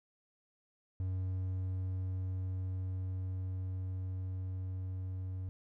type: tone with level ramp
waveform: triangle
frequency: 93.1 Hz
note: F#2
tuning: 11 cents sharp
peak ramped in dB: -31 to -35 dBFS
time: 1-5.49 s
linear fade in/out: 0 ms
effects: none